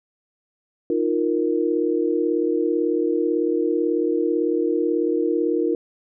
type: chord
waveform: sine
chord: Eb suspended second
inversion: none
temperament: equal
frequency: 311.1 / 349.2 / 466.2 Hz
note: Eb4 / F4 / Bb4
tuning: 0 / 0 / 0 cents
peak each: -23 / -22 / -23 dBFS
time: 0.9-5.75 s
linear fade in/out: 2 ms
effects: none